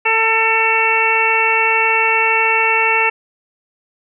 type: harmonic tone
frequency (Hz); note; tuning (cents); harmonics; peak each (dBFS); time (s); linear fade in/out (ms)
447.3; A4; +28; 1 / 2 / 3 / 4 / 5 / 6; -22 / -18 / -22 / -22 / -18 / -16; 0.05-3.1; 10
effects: none